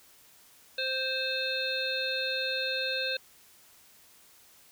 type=harmonic tone; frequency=523.3 Hz; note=C5; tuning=in tune; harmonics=1 / 3 / 5 / 7 / 8; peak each=-35 / -35 / -35 / -35 / -35 dBFS; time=0.78-3.17 s; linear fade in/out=5 ms; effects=white hiss -58 dBFS RMS until 4.71 s